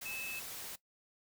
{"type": "tone in noise", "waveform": "sine", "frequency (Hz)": 2607, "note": "E7", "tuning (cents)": -20, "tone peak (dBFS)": -40, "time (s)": [0.05, 0.4], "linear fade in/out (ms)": 10, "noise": "white", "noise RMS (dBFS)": -45, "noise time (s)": [0.01, 0.76], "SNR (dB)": 2, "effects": ["noise-tail reverb RT60 0.1 s tail -18 dB re dry"]}